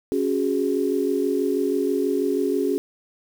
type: chord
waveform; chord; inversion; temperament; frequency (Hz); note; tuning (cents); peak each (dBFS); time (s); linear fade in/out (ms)
sine; C# suspended fourth; none; just; 277.2 / 369.6 / 415.8; C#4 / F#4 / G#4; 0 / -2 / +2; -24; 0.12-2.78; 0
effects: 7-bit